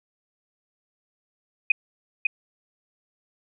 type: tone with echo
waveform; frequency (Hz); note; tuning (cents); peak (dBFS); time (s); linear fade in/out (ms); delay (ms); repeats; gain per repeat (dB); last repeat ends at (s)
sine; 2489; D#7; 0; -13; 1.7-1.72; 5; 550; 1; -4; 2.27
effects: none